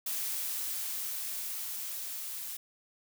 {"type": "noise with level ramp", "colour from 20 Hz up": "blue", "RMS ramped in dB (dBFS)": [-34, -40], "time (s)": [0.06, 2.57], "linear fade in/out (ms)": 5, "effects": []}